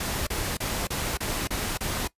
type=noise bursts; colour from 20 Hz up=pink; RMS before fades=-29 dBFS; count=7; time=0-2.076 s; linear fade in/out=5 ms; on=270 ms; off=31 ms; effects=noise-tail reverb RT60 0.1 s tail -19 dB re dry + resampled to 32000 Hz